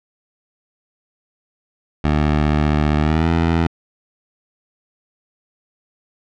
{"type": "tone with pitch glide", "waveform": "15% pulse", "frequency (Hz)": [75.2, 82.96], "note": ["D2", "E2"], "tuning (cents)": [42, 12], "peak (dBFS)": -8, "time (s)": [2.04, 3.67], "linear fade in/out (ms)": 5, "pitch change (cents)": 170, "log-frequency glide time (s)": [2.99, 3.29], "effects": ["low-pass 3000 Hz 12 dB/octave"]}